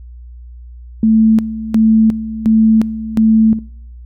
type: tone with tremolo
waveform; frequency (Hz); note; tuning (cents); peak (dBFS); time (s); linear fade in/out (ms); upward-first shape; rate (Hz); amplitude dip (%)
sine; 220.8; A3; +6; -7; 1.03-3.59; 2; square; 1.4; 80
effects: noise-tail reverb RT60 0.7 s tail -24 dB re dry + added 60 Hz sine -31 dBFS peak until 4.05 s